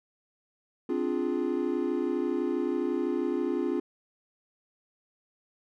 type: chord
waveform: triangle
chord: D half-diminished seventh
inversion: third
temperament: equal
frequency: 261.6 / 293.7 / 349.2 / 415.3 Hz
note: C4 / D4 / F4 / Ab4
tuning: 0 / 0 / 0 / 0 cents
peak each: -30 / -31 / -28 / -32 dBFS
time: 0.89-3.8 s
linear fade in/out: 5 ms
effects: none